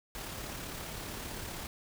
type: noise with amplitude modulation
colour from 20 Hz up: pink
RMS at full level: -40 dBFS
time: 0.15-1.67 s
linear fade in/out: 0 ms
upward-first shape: sine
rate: 35.4 Hz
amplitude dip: 30%
effects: none